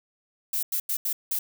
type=noise bursts at uneven times; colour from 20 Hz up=violet; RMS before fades=-27 dBFS; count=5; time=0.53-0.63 / 0.72-0.8 / 0.89-0.97 / 1.05-1.13 / 1.31-1.39 s; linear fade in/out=5 ms; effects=none